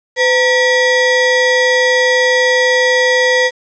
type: ring-modulated tone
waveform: square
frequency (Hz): 714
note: F5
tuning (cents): +38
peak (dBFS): -7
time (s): 0.16-3.51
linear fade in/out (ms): 50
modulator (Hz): 1220
effects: resampled to 16000 Hz + 7-bit